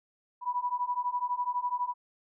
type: beating tone pair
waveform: sine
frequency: 976 / 988 Hz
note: B5 / B5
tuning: -21 / 0 cents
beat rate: 12 Hz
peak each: -32 / -31 dBFS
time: 0.41-1.94 s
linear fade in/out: 50 ms
effects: none

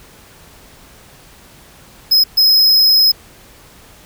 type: tone bursts at uneven times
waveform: square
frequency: 5110 Hz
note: D#8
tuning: 45 cents sharp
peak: -8 dBFS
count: 2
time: 2.11-2.24 / 2.37-3.12 s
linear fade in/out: 10 ms
effects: pink hiss -43 dBFS RMS until 4.05 s

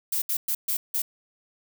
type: noise bursts at uneven times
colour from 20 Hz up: violet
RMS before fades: -26 dBFS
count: 5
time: 0.12-0.22 / 0.29-0.37 / 0.48-0.55 / 0.68-0.77 / 0.94-1.02 s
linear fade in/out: 5 ms
effects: none

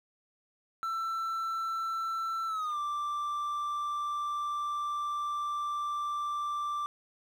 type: tone with pitch glide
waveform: triangle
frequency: 1336 to 1176.6 Hz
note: E6 to D6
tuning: +23 to +3 cents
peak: -29 dBFS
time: 0.83-6.86 s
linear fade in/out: 0 ms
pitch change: -220 cents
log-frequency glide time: 2.47-2.78 s
effects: 10-bit

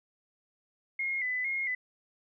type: tone with vibrato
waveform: sine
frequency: 2074 Hz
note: C7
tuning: 16 cents flat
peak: -29 dBFS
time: 0.99-1.75 s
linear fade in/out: 5 ms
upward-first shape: square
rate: 2.2 Hz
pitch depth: 60 cents each way
effects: none

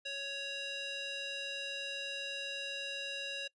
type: tone with band-pass filter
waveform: square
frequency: 556 Hz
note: C#5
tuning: 5 cents sharp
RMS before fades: -40 dBFS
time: 0.05-3.48 s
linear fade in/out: 10 ms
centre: 3300 Hz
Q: 2.6
effects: noise-tail reverb RT60 0.1 s tail -24 dB re dry + resampled to 24000 Hz

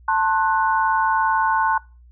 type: chord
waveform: sine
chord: F# diminished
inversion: first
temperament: just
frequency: 888 / 1065.6 / 1480 Hz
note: A5 / C6 / F#6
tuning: +16 / +31 / 0 cents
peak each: -19 / -21 / -23 dBFS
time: 0.08-1.78 s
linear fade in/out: 5 ms
effects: noise-tail reverb RT60 0.3 s tail -22 dB re dry + added 60 Hz sine -45 dBFS peak until 2.11 s

